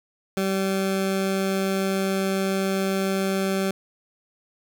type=tone; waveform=20% pulse; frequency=192.8 Hz; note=G3; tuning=28 cents flat; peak=-17 dBFS; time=0.37-3.71 s; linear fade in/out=2 ms; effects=none